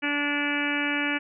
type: harmonic tone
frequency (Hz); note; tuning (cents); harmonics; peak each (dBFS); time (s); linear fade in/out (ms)
289.9; D4; -22; 1 / 2 / 3 / 4 / 5 / 6 / 7 / 8 / 9 / 10; -29 / -38 / -37 / -40 / -33 / -31 / -37 / -30 / -35 / -36; 0.02-1.19; 20
effects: none